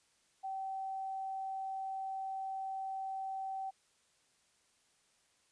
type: tone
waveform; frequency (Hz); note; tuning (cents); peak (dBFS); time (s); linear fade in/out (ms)
sine; 770; G5; -31; -37; 0.43-3.71; 20
effects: white hiss -72 dBFS RMS until 5.51 s + resampled to 22050 Hz